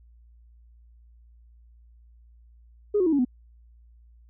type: tone with pitch steps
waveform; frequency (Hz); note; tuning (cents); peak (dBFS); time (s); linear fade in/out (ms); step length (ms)
sine; 414.2 / 364.8 / 321.2 / 282.9 / 249.1; G#4 / F#4 / E4 / C#4 / B3; -5 / -24 / -45 / +35 / +15; -18; 2.94-3.25; 10; 62
effects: tanh soft clip ceiling -14 dBFS + added 58 Hz sine -51 dBFS peak until 4.29 s